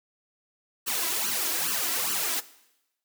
white noise with flanger, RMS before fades -28 dBFS, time 0.86-2.41 s, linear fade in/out 20 ms, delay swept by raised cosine 0.67 to 3.07 ms, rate 2.4 Hz, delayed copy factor +0.95, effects noise-tail reverb RT60 0.9 s tail -18 dB re dry + high-pass 200 Hz 12 dB/octave

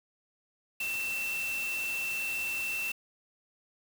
sine tone in noise, 2682 Hz, E7, 29 cents sharp, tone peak -31 dBFS, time 0.8-2.92 s, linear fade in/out 5 ms, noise white, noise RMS -41 dBFS, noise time 0.8-2.92 s, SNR +7 dB, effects none

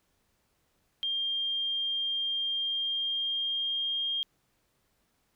sine tone with pitch glide, 3200 to 3220 Hz, G7 to G7, +35 to +46 cents, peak -28 dBFS, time 1.03-4.23 s, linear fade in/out 0 ms, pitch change +11 cents, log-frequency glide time 2.51-4.02 s, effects pink hiss -73 dBFS RMS until 5.35 s

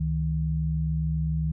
sine tone pair together, 70 / 157.33 Hz, C#2 / D#3, +18 / +20 cents, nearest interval octave + major second, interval 1402 cents, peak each -28 / -25 dBFS, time 0-1.52 s, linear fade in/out 10 ms, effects none

